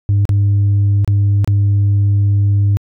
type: tone with dropouts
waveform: sine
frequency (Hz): 100.9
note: G#2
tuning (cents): -49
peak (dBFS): -7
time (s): 0.09-2.77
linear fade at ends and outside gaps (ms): 0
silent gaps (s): 0.253-0.292 / 1.046-1.077 / 1.445-1.476
effects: tanh soft clip ceiling -8 dBFS